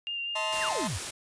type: tone with vibrato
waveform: sine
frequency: 2794 Hz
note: F7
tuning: in tune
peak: -31 dBFS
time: 0.07-0.69 s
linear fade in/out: 0 ms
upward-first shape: sine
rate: 5.2 Hz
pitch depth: 16 cents each way
type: chord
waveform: 40% pulse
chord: A diminished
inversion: second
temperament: equal with one note detuned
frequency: 635.7 / 880 / 1046.5 Hz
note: Eb5 / A5 / C6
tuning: +37 / 0 / 0 cents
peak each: -34 dBFS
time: 0.35-0.88 s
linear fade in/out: 10 ms
type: noise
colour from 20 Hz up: white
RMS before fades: -35 dBFS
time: 0.52-1.11 s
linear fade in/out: 10 ms
type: exponential sweep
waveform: sine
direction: down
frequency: 2179 to 71 Hz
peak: -31 dBFS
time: 0.6-0.99 s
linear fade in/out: 20 ms
effects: resampled to 22050 Hz